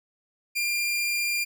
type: tone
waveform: sawtooth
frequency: 2395 Hz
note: D7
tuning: 33 cents sharp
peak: -21 dBFS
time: 0.55-1.45 s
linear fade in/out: 20 ms
effects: none